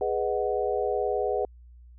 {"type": "chord", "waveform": "sine", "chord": "G# minor seventh", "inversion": "none", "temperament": "equal", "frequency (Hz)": [415.3, 493.9, 622.3, 740], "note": ["G#4", "B4", "D#5", "F#5"], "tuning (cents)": [0, 0, 0, 0], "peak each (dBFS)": [-28, -29, -32, -31], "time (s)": [0.01, 1.45], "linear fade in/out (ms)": 2, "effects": ["added 60 Hz sine -47 dBFS peak until 1.98 s"]}